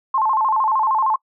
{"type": "tone with vibrato", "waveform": "sine", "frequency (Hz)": 964, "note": "B5", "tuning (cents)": -42, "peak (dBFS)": -15, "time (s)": [0.14, 1.16], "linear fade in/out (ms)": 5, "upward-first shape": "square", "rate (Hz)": 13, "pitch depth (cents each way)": 170, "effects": ["noise-tail reverb RT60 0.1 s tail -24 dB re dry"]}